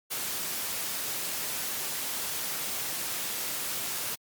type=noise; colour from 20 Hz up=white; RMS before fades=-33 dBFS; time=0.1-4.16 s; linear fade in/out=20 ms; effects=high-pass 100 Hz 12 dB/octave + Opus 48 kbps